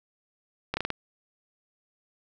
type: slowing click train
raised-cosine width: 0.3 ms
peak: -12 dBFS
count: 5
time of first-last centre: 0.74-0.903 s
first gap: 30 ms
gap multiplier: 1.21
effects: none